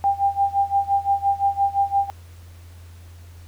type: tone with tremolo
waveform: sine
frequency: 796 Hz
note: G5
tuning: 26 cents sharp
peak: -14 dBFS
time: 0.04-2.1 s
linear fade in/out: 0 ms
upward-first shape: sine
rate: 5.8 Hz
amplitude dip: 90%
effects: added 86 Hz sine -40 dBFS peak until 3.47 s + pink hiss -53 dBFS RMS until 3.47 s